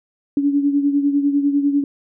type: beating tone pair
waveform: sine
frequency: 282.7 / 292.7 Hz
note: C#4 / D4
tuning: +34 / -6 cents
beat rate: 10 Hz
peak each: -15 / -22 dBFS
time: 0.37-1.84 s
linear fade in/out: 2 ms
effects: none